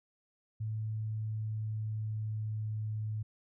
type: tone with pitch glide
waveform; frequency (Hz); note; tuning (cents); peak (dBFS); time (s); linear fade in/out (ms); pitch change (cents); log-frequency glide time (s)
sine; 109.1 to 107.91; A2 to A2; -14 to -33; -33; 0.6-3.23; 10; -19; 0.76-2.84
effects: none